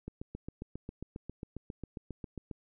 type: click train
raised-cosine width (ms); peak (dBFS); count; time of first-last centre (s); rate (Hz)
3; -27; 19; 0.08-2.512; 7.4
effects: none